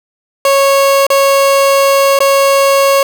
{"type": "tone with dropouts", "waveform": "30% pulse", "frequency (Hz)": 551, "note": "C#5", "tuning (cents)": -11, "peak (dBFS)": -4, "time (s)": [0.45, 3.03], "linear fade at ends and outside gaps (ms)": 2, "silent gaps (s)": [[1.067, 1.102], [2.19, 2.204]], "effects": []}